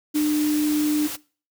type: tone in noise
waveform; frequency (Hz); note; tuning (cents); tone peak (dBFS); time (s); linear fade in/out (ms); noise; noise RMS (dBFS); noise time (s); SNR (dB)
sine; 300; D4; +37; -18; 0.14-1.08; 20; white; -32; 0.14-1.17; +11
effects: noise-tail reverb RT60 0.4 s tail -22 dB re dry